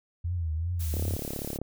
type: tone with vibrato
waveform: sine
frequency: 83.2 Hz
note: E2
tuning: 17 cents sharp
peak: -27 dBFS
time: 0.24-1.16 s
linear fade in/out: 10 ms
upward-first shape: triangle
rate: 2.6 Hz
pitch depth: 140 cents each way
type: noise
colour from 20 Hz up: blue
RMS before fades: -40 dBFS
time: 0.79-1.58 s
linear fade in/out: 20 ms
type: click train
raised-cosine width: 2 ms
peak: -21 dBFS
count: 25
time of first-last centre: 0.94-1.616 s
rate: 35.5 Hz
effects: none